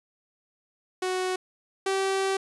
sawtooth tone pair in turn, 370 / 386.5 Hz, F#4 / G4, 0 / -24 cents, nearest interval minor second, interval 76 cents, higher second, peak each -22 / -20 dBFS, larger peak second, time 1.02-1.36 / 1.86-2.37 s, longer second, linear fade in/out 5 ms, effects resampled to 24000 Hz

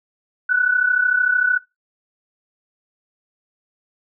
sine tone pair together, 1460.7 / 1494 Hz, F#6 / F#6, -23 / +16 cents, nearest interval unison, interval 39 cents, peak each -21 / -15 dBFS, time 0.49-1.58 s, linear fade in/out 10 ms, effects noise-tail reverb RT60 0.2 s tail -19 dB re dry

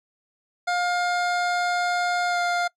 25% pulse tone with pitch glide, 709 to 702.9 Hz, F5 to F5, +26 to +11 cents, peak -18 dBFS, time 0.67-2.68 s, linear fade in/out 10 ms, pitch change -15 cents, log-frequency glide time 2.29-2.38 s, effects noise-tail reverb RT60 0.1 s tail -23 dB re dry + low-pass 6000 Hz 12 dB/octave

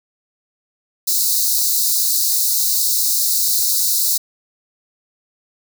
white high-pass noise, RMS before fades -17 dBFS, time 1.07-4.18 s, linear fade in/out 10 ms, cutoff 3900 Hz, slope 96 dB/octave, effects none

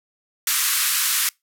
white band-pass noise, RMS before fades -21 dBFS, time 0.47-1.29 s, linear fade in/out 2 ms, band 1100 to 15000 Hz, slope 48 dB/octave, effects noise-tail reverb RT60 0.2 s tail -26 dB re dry

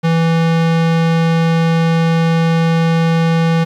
square tone, 164.81 Hz, E3, in tune, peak -11 dBFS, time 0.03-3.65 s, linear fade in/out 20 ms, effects low-pass 4000 Hz 12 dB/octave + 7-bit

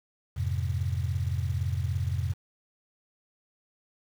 sine chord, F minor, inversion none, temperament just, 87.31 / 104.77 / 130.96 Hz, F2 / Ab2 / C3, 0 / +16 / +2 cents, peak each -29 / -32 / -32 dBFS, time 0.36-2.34 s, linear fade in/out 20 ms, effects 8-bit

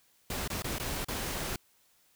pink noise with dropouts, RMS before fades -35 dBFS, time 0.3-1.56 s, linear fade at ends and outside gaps 2 ms, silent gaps 0.477-0.501 / 0.622-0.643 / 0.784-0.798 / 1.046-1.084 s, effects white hiss -67 dBFS RMS until 2.15 s

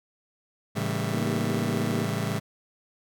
sawtooth chord, A dominant seventh, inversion none, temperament just, 110 / 137.5 / 165 / 198 Hz, A2 / C#3 / E3 / G3, 0 / -14 / +2 / +18 cents, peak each -27 / -28 / -28 / -28 dBFS, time 0.75-2.4 s, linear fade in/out 20 ms
harmonic tone, 78.3 Hz, D#2, 11 cents sharp, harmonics 3 / 4 / 5 / 6, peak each -30 / -36 / -36 / -39 dBFS, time 1.11-2.07 s, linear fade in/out 50 ms
effects none

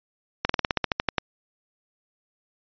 slowing click train, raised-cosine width 0.3 ms, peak -5 dBFS, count 12, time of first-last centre 0.45-1.182 s, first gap 44 ms, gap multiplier 1.08, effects resampled to 11025 Hz

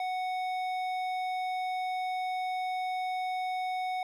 triangle tone with hard clipping, 740 Hz, F#5, in tune, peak -32 dBFS, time 0-4.03 s, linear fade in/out 2 ms, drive 14 dB, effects none

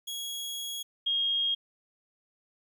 sawtooth / sine tone pair in turn, 3322 / 3252 Hz, G#7 / G#7, 0 / -37 cents, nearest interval unison, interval 37 cents, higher first, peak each -31 / -25 dBFS, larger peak second, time 0.07-0.83 / 1.06-1.55 s, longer first, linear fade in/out 10 ms, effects 11-bit

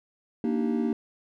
triangle chord, Eb major seventh, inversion second, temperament just, 233.3 / 291.7 / 311.1 / 388.9 Hz, Bb3 / D4 / Eb4 / G4, +2 / -12 / 0 / -14 cents, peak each -24 / -30 / -30 / -30 dBFS, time 0.44-0.93 s, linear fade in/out 2 ms, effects none

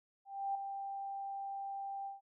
sine tone with ADSR envelope, 789 Hz, G5, 11 cents sharp, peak -32 dBFS, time 0.25-2.21 s, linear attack 300 ms, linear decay 4 ms, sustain -7 dB, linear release 150 ms, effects none

